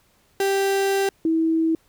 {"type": "tone pair in turn", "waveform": ["35% pulse", "sine"], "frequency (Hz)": [392, 324.1], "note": ["G4", "E4"], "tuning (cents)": [0, -29], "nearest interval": "minor third", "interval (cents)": 329, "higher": "first", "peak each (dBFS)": -17, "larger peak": "neither", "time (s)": [[0.4, 1.09], [1.25, 1.75]], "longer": "first", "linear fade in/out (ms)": 2, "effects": ["pink hiss -61 dBFS RMS until 1.88 s"]}